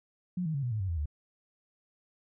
sine tone with pitch steps, 179.8 / 158.34 / 139.45 / 122.81 / 108.15 / 95.25 / 83.88 / 73.87 Hz, F#3 / D#3 / C#3 / B2 / A2 / G2 / E2 / D2, -49 / +31 / +11 / -9 / -29 / -49 / +31 / +11 cents, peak -29 dBFS, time 0.37-1.058 s, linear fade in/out 5 ms, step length 86 ms, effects none

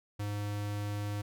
square tone, 103.1 Hz, G#2, 12 cents flat, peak -34 dBFS, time 0.19-1.22 s, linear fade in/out 10 ms, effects none

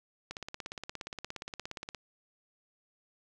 click train, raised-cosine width 0.2 ms, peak -22 dBFS, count 29, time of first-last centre 0.31-1.947 s, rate 17.1 Hz, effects none

